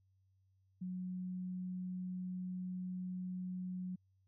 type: tone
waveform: sine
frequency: 182.9 Hz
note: F#3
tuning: 20 cents flat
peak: -39 dBFS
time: 0.81-3.96 s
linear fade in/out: 10 ms
effects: added 95 Hz sine -70 dBFS peak until 4.27 s